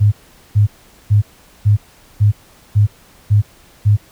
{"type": "tone bursts", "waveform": "sine", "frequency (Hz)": 103.83, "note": "G#2", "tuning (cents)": 0, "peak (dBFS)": -7, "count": 8, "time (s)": [0, 3.97], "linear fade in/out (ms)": 20, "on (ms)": 120, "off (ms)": 430, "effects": ["pink hiss -47 dBFS RMS until 4.11 s"]}